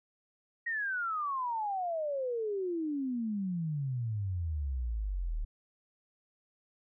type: exponential sweep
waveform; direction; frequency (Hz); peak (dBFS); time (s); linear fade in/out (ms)
sine; down; 1900 to 36.51; -31; 0.66-5.45; 10
effects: none